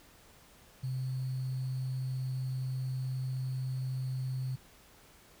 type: tone with sample-and-hold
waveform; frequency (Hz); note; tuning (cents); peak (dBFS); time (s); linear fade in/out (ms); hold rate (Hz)
sine; 130; C3; -11; -32; 0.83-4.56; 10; 4410
effects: pink hiss -59 dBFS RMS until 5.4 s